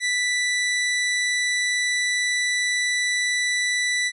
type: tone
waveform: sawtooth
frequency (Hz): 1975.5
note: B6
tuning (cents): 0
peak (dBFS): -17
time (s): 0-4.12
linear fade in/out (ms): 50
effects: resampled to 24000 Hz